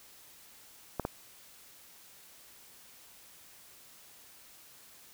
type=clicks; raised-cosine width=1 ms; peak=-17 dBFS; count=2; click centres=0.997 / 1.051 s; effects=white hiss -56 dBFS RMS until 5.13 s